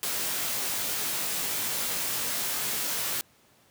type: noise with comb filter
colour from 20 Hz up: white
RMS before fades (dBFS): -30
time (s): 0.03-3.21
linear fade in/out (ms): 0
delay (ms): 19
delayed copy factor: +0.65
effects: pink hiss -61 dBFS RMS until 3.7 s + high-pass 100 Hz 12 dB/octave